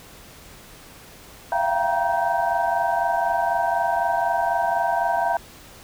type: tone cluster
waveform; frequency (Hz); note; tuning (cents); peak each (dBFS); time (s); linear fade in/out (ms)
sine; 668 / 692 / 778 / 947 / 1552; E5 / F5 / G5 / A#5 / G6; +23 / -16 / -13 / +27 / -18; -28 / -24 / -25 / -24 / -30; 1.52-5.37; 2
effects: pink hiss -45 dBFS RMS until 5.83 s